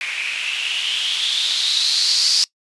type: noise with low-pass filter sweep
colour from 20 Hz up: violet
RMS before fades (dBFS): -20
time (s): 0.01-2.44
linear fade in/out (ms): 0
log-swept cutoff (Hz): 2300 to 4900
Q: 6.2
effects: noise-tail reverb RT60 0.1 s tail -22 dB re dry + resampled to 24000 Hz